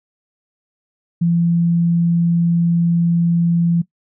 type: tone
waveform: sine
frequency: 170 Hz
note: F3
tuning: 46 cents flat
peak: -12 dBFS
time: 1.21-3.82 s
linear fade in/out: 10 ms
effects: noise-tail reverb RT60 0.1 s tail -19 dB re dry